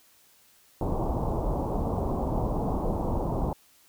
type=low-pass noise; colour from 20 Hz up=pink; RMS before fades=-28 dBFS; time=0.81-3.53 s; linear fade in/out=2 ms; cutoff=1000 Hz; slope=48 dB/octave; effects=white hiss -60 dBFS RMS until 3.88 s